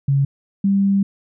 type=tone pair in turn; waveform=sine; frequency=138.59 / 197.39 Hz; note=C#3 / G3; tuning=0 / +12 cents; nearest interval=tritone; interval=612 cents; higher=second; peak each=-13 dBFS; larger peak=neither; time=0.08-0.25 / 0.64-1.03 s; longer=second; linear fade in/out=5 ms; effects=none